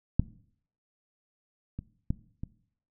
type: clicks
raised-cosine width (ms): 5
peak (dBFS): -9 / -23 / -15 / -23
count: 4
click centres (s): 0.196 / 1.79 / 2.105 / 2.435
effects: noise-tail reverb RT60 0.6 s tail -19 dB re dry